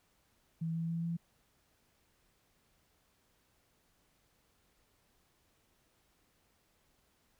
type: tone with pitch steps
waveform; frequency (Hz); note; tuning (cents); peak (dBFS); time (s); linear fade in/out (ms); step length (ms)
sine; 163.6 / 165.21 / 166.84 / 168.49; E3 / E3 / E3 / E3; -13 / +4 / +21 / +38; -33; 0.61-1.17; 10; 140
effects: pink hiss -73 dBFS RMS until 7.39 s